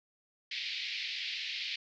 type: band-pass noise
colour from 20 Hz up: pink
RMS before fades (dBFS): -38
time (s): 0.51-1.76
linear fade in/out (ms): 5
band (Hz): 2100 to 4800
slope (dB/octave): 48
effects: none